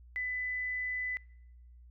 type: tone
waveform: sine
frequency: 2000 Hz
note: B6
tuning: 21 cents sharp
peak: -32 dBFS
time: 0.16-1.17 s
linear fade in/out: 0 ms
effects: noise-tail reverb RT60 0.9 s tail -26 dB re dry + added 60 Hz sine -52 dBFS peak until 1.9 s